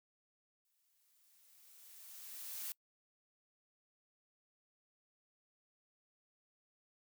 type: noise with exponential growth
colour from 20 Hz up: blue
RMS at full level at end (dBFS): -42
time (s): 0.65-2.72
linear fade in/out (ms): 1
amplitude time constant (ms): 450
effects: noise-tail reverb RT60 0.1 s tail -24 dB re dry